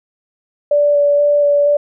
sine tone with vibrato, 580 Hz, D5, 22 cents flat, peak -9 dBFS, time 0.71-1.77 s, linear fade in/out 5 ms, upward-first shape square, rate 2.1 Hz, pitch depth 9 cents each way, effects none

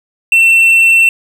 triangle tone, 2695 Hz, E7, 38 cents sharp, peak -3 dBFS, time 0.32-1.09 s, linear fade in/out 2 ms, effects none

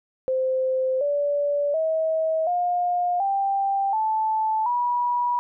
sine tone with pitch steps, 520 / 577 / 640.2 / 710.3 / 788.2 / 874.5 / 970.4 Hz, C5 / D5 / D#5 / F5 / G5 / A5 / B5, -11 / -31 / +49 / +29 / +9 / -11 / -31 cents, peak -20 dBFS, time 0.28-5.39 s, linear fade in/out 0 ms, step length 730 ms, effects none

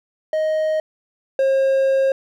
triangle tone pair in turn, 625 / 537.3 Hz, D#5 / C5, +8 / +46 cents, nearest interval minor third, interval 262 cents, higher first, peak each -15 / -12 dBFS, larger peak second, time 0.33-0.8 / 1.39-2.12 s, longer second, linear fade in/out 2 ms, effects none

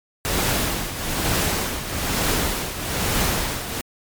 pink noise with tremolo, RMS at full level -20 dBFS, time 0.25-3.81 s, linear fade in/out 0 ms, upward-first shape triangle, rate 1.1 Hz, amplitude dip 70%, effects MP3 96 kbps

